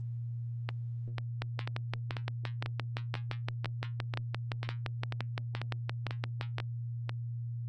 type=two click trains; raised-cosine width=0.3 ms; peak=-20 / -18 dBFS; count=14 / 31; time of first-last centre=0.69-7.094 / 1.42-6.584 s; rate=2.03 / 5.81 Hz; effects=added 118 Hz sine -35 dBFS peak until 7.68 s + Opus 24 kbps